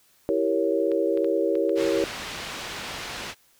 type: chord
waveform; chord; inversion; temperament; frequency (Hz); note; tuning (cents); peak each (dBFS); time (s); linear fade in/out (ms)
sine; E diminished seventh; none; equal; 329.6 / 392 / 466.2 / 554.4; E4 / G4 / Bb4 / Db5; 0 / 0 / 0 / 0; -26; 0.29-2.04; 0
type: clicks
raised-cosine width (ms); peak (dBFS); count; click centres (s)
0.3; -26; 6; 0.917 / 1.174 / 1.245 / 1.554 / 1.694 / 1.979
type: low-pass noise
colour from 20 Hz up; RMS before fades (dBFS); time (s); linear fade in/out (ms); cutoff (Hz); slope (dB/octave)
white; -35; 1.75-3.35; 50; 3700; 12
effects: white hiss -61 dBFS RMS until 3.59 s